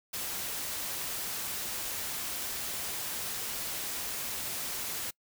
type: noise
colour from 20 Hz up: white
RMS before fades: -36 dBFS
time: 0.13-5.11 s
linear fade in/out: 10 ms
effects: noise-tail reverb RT60 0.1 s tail -25 dB re dry